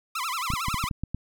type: tone with vibrato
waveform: sawtooth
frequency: 1161 Hz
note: D6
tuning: 20 cents flat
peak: -24 dBFS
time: 0.15-0.89 s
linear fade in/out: 5 ms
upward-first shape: sine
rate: 11 Hz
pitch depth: 280 cents each way
type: clicks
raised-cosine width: 5 ms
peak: -17 dBFS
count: 8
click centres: 0.503 / 0.537 / 0.684 / 0.743 / 0.84 / 0.912 / 1.036 / 1.146 s
effects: none